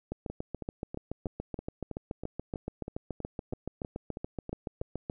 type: two click trains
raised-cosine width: 2 ms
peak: -21 / -24 dBFS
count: 36 / 15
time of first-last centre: 0.12-5.099 / 0.3-4.816 s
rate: 7.03 / 3.1 Hz
effects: none